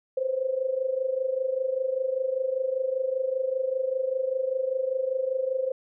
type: tone with amplitude modulation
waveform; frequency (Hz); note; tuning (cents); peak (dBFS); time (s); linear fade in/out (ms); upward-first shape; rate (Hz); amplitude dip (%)
sine; 522; C5; -4; -21; 0.17-5.72; 5; sine; 25.1; 75
effects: none